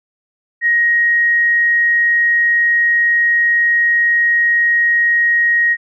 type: tone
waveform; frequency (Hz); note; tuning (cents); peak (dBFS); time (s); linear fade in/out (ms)
sine; 1882; A#6; +16; -10; 0.61-5.77; 50
effects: none